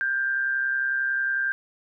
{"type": "tone with amplitude modulation", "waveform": "sine", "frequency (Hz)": 1584, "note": "G6", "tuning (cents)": 18, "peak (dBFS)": -20, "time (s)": [0.01, 1.52], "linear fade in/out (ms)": 0, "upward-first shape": "sine", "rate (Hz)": 131, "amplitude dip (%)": 50, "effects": []}